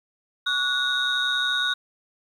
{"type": "tone cluster", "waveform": "sine", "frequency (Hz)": [1129, 1463, 3645, 3776], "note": ["C#6", "F#6", "A#7", "A#7"], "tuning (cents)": [31, -20, -40, 22], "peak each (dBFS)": [-32, -23, -29, -24], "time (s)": [0.46, 1.74], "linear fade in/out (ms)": 10, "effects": ["tanh soft clip ceiling -16 dBFS", "9-bit"]}